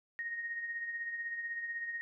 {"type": "tone with tremolo", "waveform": "sine", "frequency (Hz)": 1864.7, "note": "A#6", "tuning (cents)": 0, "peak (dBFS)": -34, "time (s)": [0.19, 2.01], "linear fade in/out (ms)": 0, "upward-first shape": "triangle", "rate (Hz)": 16, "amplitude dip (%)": 55, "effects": []}